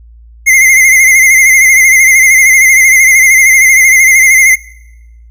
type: tone with vibrato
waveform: square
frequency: 2093 Hz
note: C7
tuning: in tune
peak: -3 dBFS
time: 0.46-4.56 s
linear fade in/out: 20 ms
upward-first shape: sine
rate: 13 Hz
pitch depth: 59 cents each way
effects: noise-tail reverb RT60 1.0 s tail -23 dB re dry + added 57 Hz sine -33 dBFS peak until 5.3 s